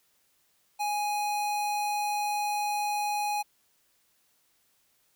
square tone, 830.6 Hz, G#5, in tune, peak -28 dBFS, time 0.79-3.43 s, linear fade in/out 20 ms, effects white hiss -69 dBFS RMS until 5.15 s

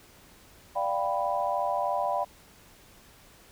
sine chord, G dominant seventh, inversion second, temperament equal with one note detuned, 587.3 / 700.9 / 784 / 987.8 Hz, D5 / F5 / G5 / B5, 0 / +6 / 0 / 0 cents, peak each -31 dBFS, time 0.75-2.25 s, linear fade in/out 20 ms, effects pink hiss -55 dBFS RMS until 3.51 s

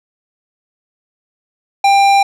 sine tone with tanh clipping, 794 Hz, G5, 22 cents sharp, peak -9 dBFS, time 1.84-2.23 s, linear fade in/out 5 ms, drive 16 dB, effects none

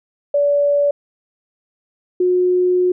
sine tone pair in turn, 575 / 362.2 Hz, D5 / F#4, -37 / -37 cents, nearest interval minor sixth, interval 800 cents, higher first, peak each -12 dBFS, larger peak neither, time 0.34-0.91 / 2.2-2.92 s, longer second, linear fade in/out 5 ms, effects none

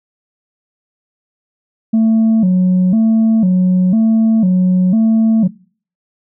sine tone with vibrato, 202.1 Hz, G#3, 47 cents flat, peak -6 dBFS, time 1.93-5.48 s, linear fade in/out 10 ms, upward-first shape square, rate 1 Hz, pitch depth 170 cents each way, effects noise-tail reverb RT60 0.5 s tail -26 dB re dry + tanh soft clip ceiling -7 dBFS

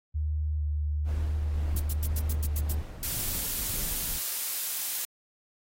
sine tone with vibrato, 75.3 Hz, D2, 44 cents sharp, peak -26 dBFS, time 0.14-2.82 s, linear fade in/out 20 ms, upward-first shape square, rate 1.1 Hz, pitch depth 16 cents each way
brown noise with tremolo, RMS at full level -38 dBFS, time 1.04-4.21 s, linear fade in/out 50 ms, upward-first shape sine, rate 1.9 Hz, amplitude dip 35%
violet noise bursts, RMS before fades -32 dBFS, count 8, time 1.76-2.728 s, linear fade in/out 5 ms, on 37 ms, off 96 ms
blue noise, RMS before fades -31 dBFS, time 3.03-5.05 s, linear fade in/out 0 ms
effects AAC 48 kbps

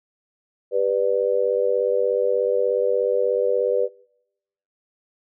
sine tone with amplitude modulation, 493.9 Hz, B4, in tune, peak -13 dBFS, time 0.71-3.89 s, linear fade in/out 50 ms, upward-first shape sine, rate 96.7 Hz, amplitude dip 100%, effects noise-tail reverb RT60 0.9 s tail -25 dB re dry

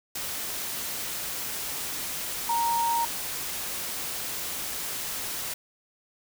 sine tone in noise, 932.3 Hz, A#5, in tune, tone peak -23 dBFS, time 2.49-3.05 s, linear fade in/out 5 ms, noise white, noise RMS -33 dBFS, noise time 0.15-5.54 s, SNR +7 dB, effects none

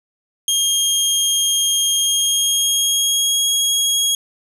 20% pulse tone with pitch glide, 3232 to 3296 Hz, G#7 to G#7, -48 to -14 cents, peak -9 dBFS, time 0.48-4.15 s, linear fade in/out 2 ms, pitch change +34 cents, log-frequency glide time 1.93-3.49 s, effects none

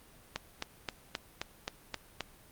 click train, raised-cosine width 0.2 ms, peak -16 dBFS, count 8, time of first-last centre 0.36-2.207 s, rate 3.79 Hz, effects pink hiss -58 dBFS RMS until 2.51 s + Opus 32 kbps

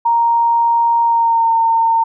sine tone with pitch glide, 932.3 to 911.5 Hz, A#5 to A#5, 0 to -39 cents, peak -10 dBFS, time 0.05-2.04 s, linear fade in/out 10 ms, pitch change -39 cents, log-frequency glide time 1.03-1.52 s, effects none

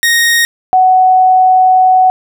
sawtooth / sine tone pair in turn, 1864.7 / 744.9 Hz, A#6 / F#5, 0 / +11 cents, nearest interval octave + major third, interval 1589 cents, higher first, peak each -4 dBFS, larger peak neither, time 0.03-0.45 / 0.73-2.1 s, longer second, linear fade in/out 0 ms, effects none

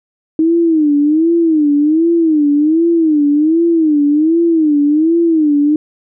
sine tone with vibrato, 312.8 Hz, D#4, 9 cents sharp, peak -8 dBFS, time 0.39-5.76 s, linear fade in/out 2 ms, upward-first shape sine, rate 1.3 Hz, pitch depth 140 cents each way, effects none

